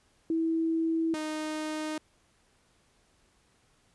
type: tone pair in turn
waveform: sine / sawtooth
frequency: 326 / 309 Hz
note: E4 / D#4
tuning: -19 / -12 cents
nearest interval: minor second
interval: 93 cents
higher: first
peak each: -25 / -28 dBFS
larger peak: first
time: 0.3-1.14 / 1.14-1.98 s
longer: neither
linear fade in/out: 2 ms
effects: pink hiss -67 dBFS RMS until 3.94 s + resampled to 24000 Hz